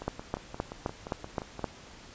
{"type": "two click trains", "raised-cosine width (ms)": 1, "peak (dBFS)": [-15, -24], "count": [7, 10], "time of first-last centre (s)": [[0.08, 1.643], [0.02, 1.593]], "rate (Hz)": [3.84, 5.72], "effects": ["pink hiss -50 dBFS RMS until 2.14 s", "resampled to 16000 Hz"]}